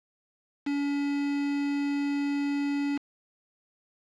triangle tone with quantisation, 284.4 Hz, C#4, 45 cents sharp, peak -24 dBFS, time 0.66-2.98 s, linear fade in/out 10 ms, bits 6, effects low-pass 4000 Hz 12 dB/octave

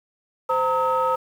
sine tone cluster, 517 / 919 / 1280 Hz, C5 / A#5 / D#6, -21 / -25 / +49 cents, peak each -22 dBFS, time 0.49-1.16 s, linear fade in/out 10 ms, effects tanh soft clip ceiling -12 dBFS + 8-bit

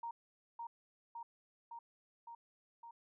sine tone with echo, 932.3 Hz, A#5, in tune, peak -40 dBFS, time 0.03-0.11 s, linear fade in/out 5 ms, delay 560 ms, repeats 5, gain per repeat -2 dB, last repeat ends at 2.91 s, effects none

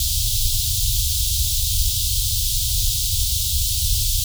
pink band-stop noise, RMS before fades -20 dBFS, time 0-4.24 s, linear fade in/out 2 ms, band 110 to 3300 Hz, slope 48 dB/octave, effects none

